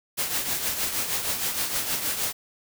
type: noise with tremolo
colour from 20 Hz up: white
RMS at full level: -25 dBFS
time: 0.17-2.33 s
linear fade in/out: 20 ms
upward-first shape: triangle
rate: 6.4 Hz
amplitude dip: 60%
effects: none